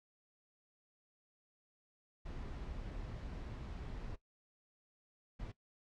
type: noise bursts at uneven times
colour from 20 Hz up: brown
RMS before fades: -45 dBFS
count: 2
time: 2.25-4.16 / 5.39-5.52 s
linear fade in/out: 10 ms
effects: noise-tail reverb RT60 0.1 s tail -17 dB re dry + low-pass 5000 Hz 12 dB/octave